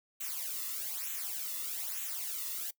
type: noise with flanger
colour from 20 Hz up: blue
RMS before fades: -38 dBFS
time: 0.2-2.71 s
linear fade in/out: 10 ms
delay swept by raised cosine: 0.2 to 1.3 ms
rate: 1.1 Hz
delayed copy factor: -0.8
effects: noise-tail reverb RT60 0.1 s tail -22 dB re dry